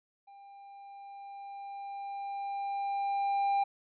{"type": "tone with level ramp", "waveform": "triangle", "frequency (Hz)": 797, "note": "G5", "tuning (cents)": 28, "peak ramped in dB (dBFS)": [-49, -23], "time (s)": [0.27, 3.64], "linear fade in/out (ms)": 10, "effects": ["resampled to 11025 Hz"]}